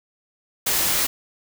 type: noise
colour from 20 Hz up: white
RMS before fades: -21 dBFS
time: 0.66-1.07 s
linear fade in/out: 10 ms
effects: none